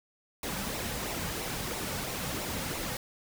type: noise with flanger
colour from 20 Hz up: pink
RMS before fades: -35 dBFS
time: 0.43-2.97 s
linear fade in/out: 2 ms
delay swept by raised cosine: 0.61 to 3.01 ms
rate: 3 Hz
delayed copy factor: -0.5
effects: none